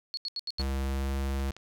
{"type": "tone bursts", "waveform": "sine", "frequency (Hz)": 4354, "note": "C#8", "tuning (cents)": -32, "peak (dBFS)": -31, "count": 5, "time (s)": [0.14, 0.616], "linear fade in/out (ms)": 0, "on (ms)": 32, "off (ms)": 79}
{"type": "tone with pitch glide", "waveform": "square", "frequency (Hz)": [67.4, 67.95], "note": ["C#2", "C#2"], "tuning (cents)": [-48, -34], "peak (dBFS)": -29, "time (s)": [0.59, 1.51], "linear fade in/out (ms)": 5, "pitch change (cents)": 14, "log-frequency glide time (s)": [0.84, 1.16]}
{"type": "clicks", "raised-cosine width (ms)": 0.2, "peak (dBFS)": -29, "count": 4, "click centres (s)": [1.399, 1.486, 1.519, 1.566]}
{"effects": []}